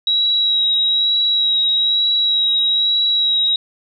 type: tone with vibrato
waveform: sine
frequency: 3857 Hz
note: B7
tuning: 42 cents flat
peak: -13 dBFS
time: 0.07-3.56 s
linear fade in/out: 2 ms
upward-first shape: sine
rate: 1.1 Hz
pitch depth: 16 cents each way
effects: none